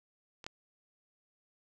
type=clicks; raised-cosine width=0.2 ms; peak=-30 / -21 dBFS; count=2; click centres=0.442 / 0.465 s; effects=none